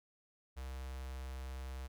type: tone with notch filter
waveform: square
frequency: 65.3 Hz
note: C2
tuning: 3 cents flat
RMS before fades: -44 dBFS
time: 0.56-1.88 s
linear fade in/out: 20 ms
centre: 250 Hz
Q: 0.71
effects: none